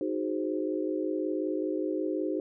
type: chord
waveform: sine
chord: Ab dominant seventh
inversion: second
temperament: equal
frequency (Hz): 311.1 / 370 / 415.3 / 523.3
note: Eb4 / Gb4 / Ab4 / C5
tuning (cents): 0 / 0 / 0 / 0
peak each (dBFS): -31 / -33 / -36 / -36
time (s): 0.01-2.4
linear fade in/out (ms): 2
effects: none